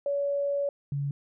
sine tone pair in turn, 566 / 141.5 Hz, C#5 / C#3, +36 / +36 cents, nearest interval 2 octaves, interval 2400 cents, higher first, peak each -25 / -27 dBFS, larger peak first, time 0.06-0.69 / 0.92-1.11 s, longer first, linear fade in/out 2 ms, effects none

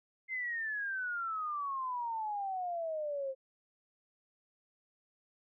sine exponential sweep, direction down, 2100 to 523.3 Hz, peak -34 dBFS, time 0.28-3.35 s, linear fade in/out 50 ms, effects none

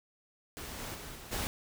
pink noise with level steps, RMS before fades -43 / -41 / -45 / -48 / -35 dBFS, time 0.57-1.47 s, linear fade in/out 0 ms, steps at 0.78 / 0.94 / 1.14 / 1.31 s, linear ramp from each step 20 ms, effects none

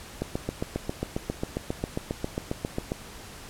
click train, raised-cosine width 2 ms, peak -14 dBFS, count 21, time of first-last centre 0.22-2.919 s, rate 7.41 Hz, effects pink hiss -44 dBFS RMS until 3.49 s + low-pass 12000 Hz 12 dB/octave

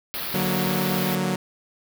white band-stop noise, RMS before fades -30 dBFS, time 0.14-1.15 s, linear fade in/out 0 ms, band 5000 to 11000 Hz, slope 48 dB/octave
sawtooth chord, D augmented, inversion none, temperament equal, 146.83 / 185 / 233.1 Hz, D3 / F#3 / A#3, 0 / 0 / 0 cents, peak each -25 / -20 / -26 dBFS, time 0.34-1.36 s, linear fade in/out 5 ms
effects none

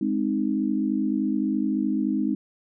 sine chord, Ab major, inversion none, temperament equal, 207.7 / 261.6 / 311.1 Hz, Ab3 / C4 / Eb4, 0 / 0 / 0 cents, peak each -26 dBFS, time 0.01-2.35 s, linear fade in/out 5 ms, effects none

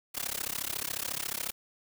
white noise with amplitude modulation, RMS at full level -31 dBFS, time 0.14-1.52 s, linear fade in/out 20 ms, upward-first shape sine, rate 34.1 Hz, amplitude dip 100%, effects none

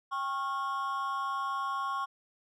triangle tone with amplitude modulation, 1094 Hz, C#6, 23 cents flat, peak -25 dBFS, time 0.11-2.06 s, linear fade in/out 20 ms, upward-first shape sine, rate 300 Hz, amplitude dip 85%, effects none

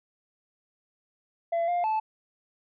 sine tone with pitch steps, 676 / 703 / 872 Hz, E5 / F5 / A5, +43 / +11 / -16 cents, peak -21 dBFS, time 1.52-2 s, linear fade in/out 10 ms, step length 160 ms, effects tanh soft clip ceiling -23 dBFS

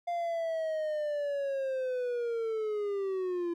triangle linear sweep, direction down, 698.5 to 338.8 Hz, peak -28 dBFS, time 0.07-3.54 s, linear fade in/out 10 ms, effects none

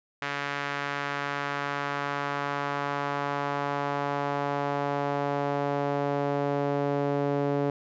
sawtooth tone with band-pass filter sweep, 142.5 Hz, C#3, 48 cents sharp, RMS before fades -29 dBFS, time 0.22-7.7 s, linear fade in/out 2 ms, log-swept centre 1800 to 460 Hz, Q 1.3, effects resampled to 16000 Hz

